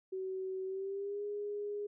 sine tone with pitch glide, 377.8 to 412 Hz, F#4 to G#4, +36 to -14 cents, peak -36 dBFS, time 0.12-1.87 s, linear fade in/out 10 ms, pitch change +150 cents, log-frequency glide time 0.65-1.24 s, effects none

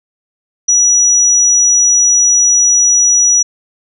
sine tone, 5850 Hz, F#8, 21 cents flat, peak -6 dBFS, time 0.68-3.43 s, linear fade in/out 10 ms, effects none

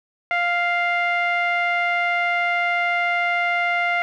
sawtooth tone with low-pass filter, 698.5 Hz, F5, in tune, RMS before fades -21 dBFS, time 0.31-4.02 s, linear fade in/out 0 ms, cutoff 2100 Hz, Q 3.8, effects none

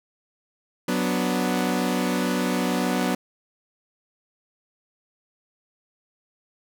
sawtooth chord, B minor, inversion second, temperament equal, 185 / 246.9 / 293.7 Hz, F#3 / B3 / D4, 0 / 0 / 0 cents, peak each -22 / -21 / -25 dBFS, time 0.88-3.15 s, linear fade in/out 5 ms, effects none

